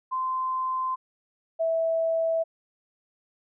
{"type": "tone pair in turn", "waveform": "sine", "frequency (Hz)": [1036, 654.7], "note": ["C6", "E5"], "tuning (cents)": [-17, -12], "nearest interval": "minor sixth", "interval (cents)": 795, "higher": "first", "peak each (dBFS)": [-25, -22], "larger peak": "second", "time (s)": [[0.11, 0.96], [1.59, 2.44]], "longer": "neither", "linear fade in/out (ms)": 20, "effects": []}